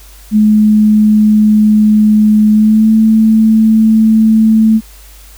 sine tone with pitch glide, 213.1 to 220.1 Hz, G#3 to A3, +45 to +1 cents, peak -4 dBFS, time 0.31-4.81 s, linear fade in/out 50 ms, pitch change +56 cents, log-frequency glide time 2.52-2.92 s, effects added 50 Hz sine -35 dBFS peak until 5.37 s + white hiss -40 dBFS RMS until 5.37 s

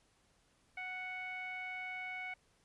sawtooth tone with low-pass filter, 740 Hz, F#5, in tune, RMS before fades -43 dBFS, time 0.77-2.34 s, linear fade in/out 5 ms, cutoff 2200 Hz, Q 6.9, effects pink hiss -72 dBFS RMS until 2.64 s + resampled to 24000 Hz

